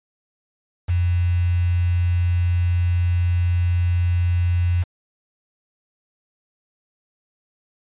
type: tone with quantisation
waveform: sine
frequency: 88 Hz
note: F2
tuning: 14 cents sharp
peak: -16 dBFS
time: 0.88-4.84 s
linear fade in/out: 20 ms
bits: 6
effects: resampled to 8000 Hz